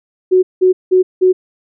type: tone bursts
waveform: sine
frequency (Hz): 370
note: F#4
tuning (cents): 0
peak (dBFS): -6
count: 4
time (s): 0.31-1.33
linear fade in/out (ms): 20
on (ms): 120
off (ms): 180
effects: none